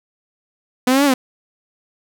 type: exponential two-way sweep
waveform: sawtooth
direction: up then down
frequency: 247.4 to 292 to 247.4 Hz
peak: -8 dBFS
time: 0.87-1.14 s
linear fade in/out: 5 ms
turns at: 1.05 s
effects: none